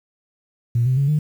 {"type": "tone with pitch steps", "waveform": "sine", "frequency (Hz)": [118.5, 128.48, 139.3, 151.04], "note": ["A#2", "C3", "C#3", "D3"], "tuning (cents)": [29, -31, 9, 49], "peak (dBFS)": -14, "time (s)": [0.75, 1.19], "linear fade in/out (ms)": 5, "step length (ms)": 110, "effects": ["tanh soft clip ceiling -10 dBFS", "8-bit"]}